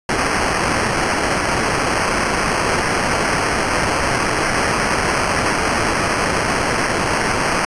white noise with sample-and-hold, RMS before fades -18 dBFS, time 0.09-7.65 s, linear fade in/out 2 ms, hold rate 3675 Hz, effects resampled to 22050 Hz

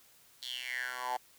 10% pulse tone with high-pass filter sweep, 125.6 Hz, B2, 30 cents sharp, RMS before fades -38 dBFS, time 0.42-1.17 s, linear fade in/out 5 ms, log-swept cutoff 3900 to 790 Hz, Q 7.5, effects white hiss -62 dBFS RMS until 1.38 s

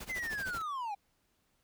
pink noise with tremolo, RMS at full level -43 dBFS, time 0-0.62 s, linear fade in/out 5 ms, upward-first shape sine, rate 13 Hz, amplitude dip 85%
triangle linear sweep, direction down, 2100 to 782 Hz, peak -33 dBFS, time 0.09-0.95 s, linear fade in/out 10 ms
effects pink hiss -75 dBFS RMS until 1.63 s

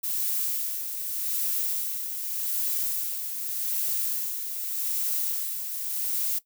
violet noise with tremolo, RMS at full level -27 dBFS, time 0.03-6.39 s, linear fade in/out 10 ms, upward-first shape sine, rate 0.84 Hz, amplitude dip 50%, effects noise-tail reverb RT60 0.1 s tail -17 dB re dry

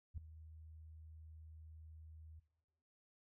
sine tone with ADSR envelope, 79.1 Hz, D#2, 29 cents sharp, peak -39 dBFS, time 0.14-2.4 s, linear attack 36 ms, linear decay 4 ms, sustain -15 dB, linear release 13 ms, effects noise-tail reverb RT60 1.0 s tail -17 dB re dry

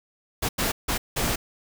pink noise bursts at uneven times, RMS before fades -25 dBFS, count 4, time 0.42-0.49 / 0.58-0.72 / 0.88-0.98 / 1.16-1.36 s, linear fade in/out 10 ms, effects none

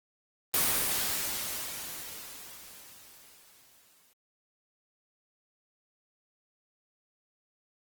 white noise with exponential decay, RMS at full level -25 dBFS, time 0.54-4.13 s, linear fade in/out 0 ms, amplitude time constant 780 ms, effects Opus 24 kbps

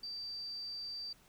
sine tone, 4659 Hz, D8, 15 cents flat, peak -40 dBFS, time 0.03-1.13 s, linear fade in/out 5 ms, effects pink hiss -65 dBFS RMS until 1.28 s

